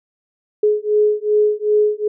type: beating tone pair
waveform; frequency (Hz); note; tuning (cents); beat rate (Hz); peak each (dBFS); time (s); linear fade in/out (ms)
sine; 420.3 / 422.9; G#4 / G#4; +21 / +31; 2.6; -16; 0.63-2.08; 5
effects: none